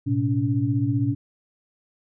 sine tone cluster, 110.4 / 125.9 / 283.7 Hz, A2 / B2 / C#4, +6 / +34 / +40 cents, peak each -24 dBFS, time 0.06-1.15 s, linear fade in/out 20 ms, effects none

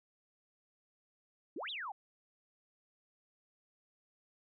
sine exponential two-way sweep, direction up then down, 257.5 to 3997 to 738 Hz, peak -39 dBFS, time 1.56-1.92 s, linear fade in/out 5 ms, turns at 1.7 s, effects none

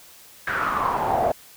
brown noise with band-pass filter sweep, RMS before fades -23 dBFS, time 0.47-1.32 s, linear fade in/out 5 ms, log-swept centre 1600 to 650 Hz, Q 5.6, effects white hiss -48 dBFS RMS until 1.56 s

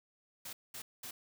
white noise bursts, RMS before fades -45 dBFS, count 3, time 0.45-1.11 s, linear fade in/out 5 ms, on 80 ms, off 210 ms, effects none

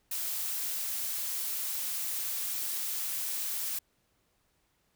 blue noise, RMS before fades -34 dBFS, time 0.11-3.79 s, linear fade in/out 5 ms, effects pink hiss -73 dBFS RMS until 4.95 s

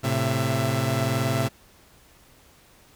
sawtooth tone cluster, 110.9 / 132 / 668 Hz, A2 / C3 / E5, +14 / +16 / +23 cents, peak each -22 / -21 / -26 dBFS, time 0.03-1.49 s, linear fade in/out 20 ms, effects pink hiss -55 dBFS RMS until 2.95 s

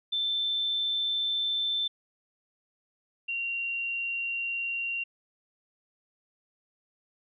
sine tone pair in turn, 3543 / 2759 Hz, A7 / F7, +11 / -22 cents, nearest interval major third, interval 433 cents, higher first, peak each -26 / -29 dBFS, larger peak first, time 0.12-1.88 / 3.28-5.04 s, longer neither, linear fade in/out 10 ms, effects none

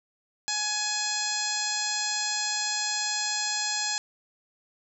harmonic tone with a mistuned harmonic, 841 Hz, G#5, 22 cents sharp, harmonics 1 / 2 / 3 / 4 / 5 / 6 / 7 / 8 / 9, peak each -36 / -35 / -38 / -38 / -33 / -34 / -38 / -35 / -34 dBFS, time 0.48-3.98 s, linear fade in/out 0 ms, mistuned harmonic 9, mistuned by -21 cents, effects none

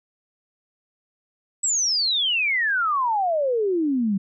sine exponential sweep, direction down, 7970 to 187.7 Hz, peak -19 dBFS, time 1.63-4.18 s, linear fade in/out 10 ms, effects none

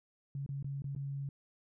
sine tone with dropouts, 139.1 Hz, C#3, 6 cents sharp, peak -36 dBFS, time 0.35-1.29 s, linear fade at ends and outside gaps 2 ms, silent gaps 0.463-0.49 / 0.627-0.644 / 0.821-0.842 / 0.951-0.962 s, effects none

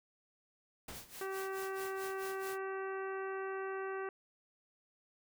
pink noise with exponential decay, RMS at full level -44 dBFS, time 0.88-1.27 s, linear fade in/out 5 ms, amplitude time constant 83 ms
white noise with tremolo, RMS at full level -48 dBFS, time 0.91-2.59 s, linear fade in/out 50 ms, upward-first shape sine, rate 4.6 Hz, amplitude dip 85%
harmonic tone, 385 Hz, G4, 31 cents flat, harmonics 1 / 2 / 3 / 4 / 5 / 6 / 7, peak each -39 / -47 / -46 / -47 / -51 / -61 / -58 dBFS, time 1.21-4.09 s, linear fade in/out 2 ms
effects none

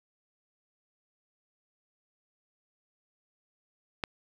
click, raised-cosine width 0.3 ms, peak -14 dBFS, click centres 4.038 s, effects 7-bit

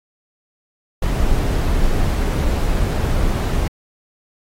brown noise, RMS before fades -17 dBFS, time 1.02-3.68 s, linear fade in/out 5 ms, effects AAC 48 kbps

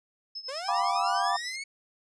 sine tone with tremolo, 5200 Hz, E8, 24 cents flat, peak -33 dBFS, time 0.35-1.56 s, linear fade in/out 5 ms, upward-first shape triangle, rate 10 Hz, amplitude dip 90%
sawtooth linear sweep, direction up, 499.7 to 2235 Hz, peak -31 dBFS, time 0.48-1.64 s, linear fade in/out 10 ms
sine chord, G dominant seventh, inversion third, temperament just, 705.6 / 784 / 980 / 1176 Hz, F5 / G5 / B5 / D6, +18 / 0 / -14 / +2 cents, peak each -30 dBFS, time 0.68-1.37 s, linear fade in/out 10 ms
effects resampled to 22050 Hz

